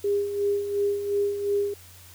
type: tone with tremolo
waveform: sine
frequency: 405.2 Hz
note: G#4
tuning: 43 cents flat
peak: -20 dBFS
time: 0.04-1.74 s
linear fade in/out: 5 ms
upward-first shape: sine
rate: 2.8 Hz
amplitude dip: 60%
effects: added 90 Hz sine -50 dBFS peak until 2.14 s + white hiss -50 dBFS RMS until 2.14 s